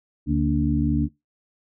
harmonic tone with a mistuned harmonic, 72.9 Hz, D2, 12 cents flat, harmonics 1 / 2 / 3 / 4, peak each -25 / -24 / -24 / -23 dBFS, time 0.26-1.09 s, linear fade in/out 50 ms, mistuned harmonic 3, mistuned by +97 cents, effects noise-tail reverb RT60 0.2 s tail -22 dB re dry

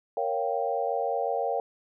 sine chord, G half-diminished seventh, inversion first, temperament equal, 466.2 / 554.4 / 698.5 / 784 Hz, Bb4 / Db5 / F5 / G5, 0 / 0 / 0 / 0 cents, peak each -31 dBFS, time 0.17-1.6 s, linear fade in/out 2 ms, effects none

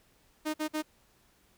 sawtooth tone bursts, 308.2 Hz, D#4, 16 cents flat, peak -26 dBFS, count 3, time 0.45-0.825 s, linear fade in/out 20 ms, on 91 ms, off 51 ms, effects pink hiss -66 dBFS RMS until 1.57 s

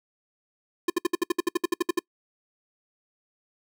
square tone bursts, 349.2 Hz, F4, in tune, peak -20 dBFS, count 14, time 0.88-1.992 s, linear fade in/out 5 ms, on 20 ms, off 64 ms, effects noise-tail reverb RT60 0.1 s tail -26 dB re dry

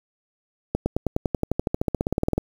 accelerating click train, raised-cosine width 2 ms, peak -8 dBFS, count 23, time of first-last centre 0.75-2.38 s, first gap 110 ms, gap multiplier 0.96, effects 7-bit

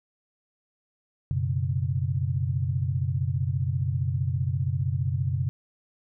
sine chord, F# suspended fourth, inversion none, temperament equal, 92.5 / 123.47 / 138.59 Hz, F#2 / B2 / C#3, 0 / 0 / 0 cents, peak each -28 dBFS, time 1.31-5.49 s, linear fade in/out 0 ms, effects none

